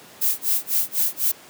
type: noise with tremolo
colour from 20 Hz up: violet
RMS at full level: -19 dBFS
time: 0.21-1.32 s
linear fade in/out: 10 ms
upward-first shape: sine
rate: 4 Hz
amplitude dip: 100%
effects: pink hiss -45 dBFS RMS until 1.49 s + high-pass 200 Hz 12 dB/octave